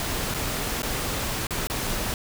pink noise with dropouts, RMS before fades -28 dBFS, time 0-2.14 s, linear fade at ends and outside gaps 1 ms, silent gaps 0.341-0.345 / 0.821-0.831 / 1.469-1.507 / 1.671-1.699 s, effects none

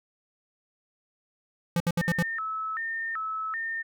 square tone bursts, 171.3 Hz, F3, 33 cents flat, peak -23 dBFS, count 5, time 1.76-2.226 s, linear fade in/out 2 ms, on 42 ms, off 64 ms
sine tone with vibrato, 1537 Hz, G6, 35 cents flat, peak -29 dBFS, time 2-3.83 s, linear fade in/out 20 ms, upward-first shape square, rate 1.3 Hz, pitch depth 290 cents each way
effects none

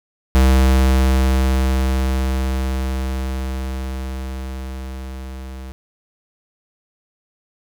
square tone with level ramp, 65.41 Hz, C2, in tune, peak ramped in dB -10 to -31 dBFS, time 0.35-5.72 s, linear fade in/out 0 ms, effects none

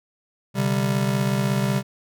square chord, C suspended second, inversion none, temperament just, 130.81 / 147.16 / 196.22 Hz, C3 / D3 / G3, 0 / +4 / +2 cents, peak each -24 / -29 / -24 dBFS, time 0.54-1.83 s, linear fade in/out 50 ms, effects none

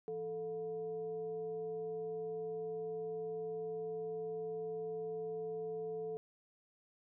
sine tone with frequency modulation, 440 Hz, A4, in tune, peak -38 dBFS, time 0.08-6.17 s, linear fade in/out 0 ms, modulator 272 Hz, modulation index 0.41, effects none

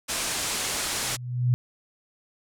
white low-pass noise, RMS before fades -29 dBFS, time 0.08-1.17 s, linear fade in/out 20 ms, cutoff 9800 Hz, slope 24 dB/octave
sine tone with exponential growth, 123.47 Hz, B2, in tune, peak -16 dBFS, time 0.8-1.54 s, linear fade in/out 0 ms, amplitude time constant 160 ms
effects none

